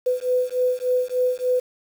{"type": "beating tone pair", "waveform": "sine", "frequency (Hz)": [500, 503.4], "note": ["B4", "B4"], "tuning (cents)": [21, 33], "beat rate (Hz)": 3.4, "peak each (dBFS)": -22, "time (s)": [0.06, 1.6], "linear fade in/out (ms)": 10, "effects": ["7-bit"]}